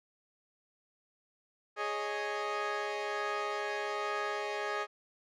15% pulse chord, Ab suspended fourth, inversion none, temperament equal, 415.3 / 554.4 / 622.3 Hz, Ab4 / Db5 / Eb5, 0 / 0 / 0 cents, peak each -29 / -34 / -32 dBFS, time 1.76-4.87 s, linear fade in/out 50 ms, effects low-pass 4000 Hz 12 dB/octave

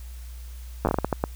slowing click train, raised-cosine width 1 ms, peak -8 dBFS, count 10, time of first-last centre 0.85-1.239 s, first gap 9 ms, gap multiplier 1.37, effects added 60 Hz sine -36 dBFS peak until 1.35 s + white hiss -52 dBFS RMS until 1.35 s

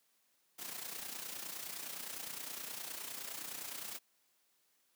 white noise with amplitude modulation, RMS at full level -42 dBFS, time 0.58-3.99 s, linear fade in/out 20 ms, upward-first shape sine, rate 29.7 Hz, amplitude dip 60%, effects white hiss -75 dBFS RMS until 4.95 s + high-pass 150 Hz 12 dB/octave

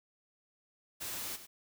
white noise with echo, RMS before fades -40 dBFS, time 1-1.37 s, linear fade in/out 20 ms, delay 100 ms, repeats 1, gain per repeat -11 dB, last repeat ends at 1.47 s, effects none

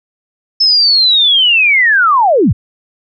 sine linear sweep, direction down, 5280 to 65 Hz, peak -6 dBFS, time 0.6-2.53 s, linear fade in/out 10 ms, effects none

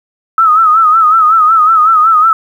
sine tone with vibrato, 1284 Hz, E6, 46 cents flat, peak -4 dBFS, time 0.38-2.33 s, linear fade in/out 2 ms, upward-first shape sine, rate 5.4 Hz, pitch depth 80 cents each way, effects 7-bit

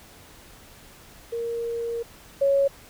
sine tone pair in turn, 466.2 / 554.4 Hz, A#4 / C#5, 0 / 0 cents, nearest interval minor third, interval 300 cents, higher second, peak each -26 / -17 dBFS, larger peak second, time 1.32-2.03 / 2.41-2.68 s, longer first, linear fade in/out 10 ms, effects pink hiss -49 dBFS RMS until 2.89 s

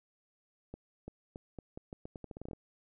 accelerating click train, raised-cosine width 2 ms, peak -30 dBFS, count 16, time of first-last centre 0.74-2.533 s, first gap 340 ms, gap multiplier 0.82, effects none

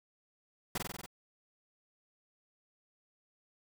pink noise with echo, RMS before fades -35 dBFS, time 0.75-0.78 s, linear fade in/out 5 ms, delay 47 ms, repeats 6, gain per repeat -2 dB, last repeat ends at 1.062 s, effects none

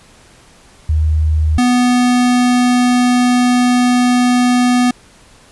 sine / square tone pair in turn, 77.78 / 246.9 Hz, D#2 / B3, 0 / 0 cents, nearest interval octave + minor sixth, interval 2000 cents, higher second, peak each -10 dBFS, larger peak neither, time 0.89-1.58 / 1.58-4.91 s, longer second, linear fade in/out 5 ms, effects pink hiss -45 dBFS RMS until 5.51 s + resampled to 24000 Hz

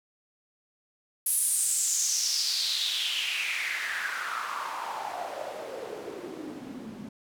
white noise with band-pass filter sweep, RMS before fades -31 dBFS, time 1.26-7.09 s, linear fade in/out 5 ms, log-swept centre 11000 to 200 Hz, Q 4.8, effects none

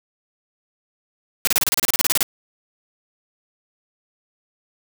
white noise bursts, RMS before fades -18 dBFS, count 15, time 1.45-2.229 s, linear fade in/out 0 ms, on 23 ms, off 31 ms, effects none

